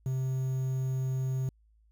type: tone with quantisation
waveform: triangle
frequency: 130.81 Hz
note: C3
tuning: in tune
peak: -26 dBFS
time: 0.06-1.49 s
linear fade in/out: 2 ms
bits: 9
effects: added 54 Hz sine -61 dBFS peak until 1.91 s